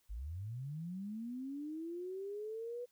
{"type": "linear sweep", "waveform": "sine", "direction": "up", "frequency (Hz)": [45.92, 493.9], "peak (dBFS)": -40, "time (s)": [0.09, 2.86], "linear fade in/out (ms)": 20, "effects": ["white hiss -75 dBFS RMS until 2.91 s"]}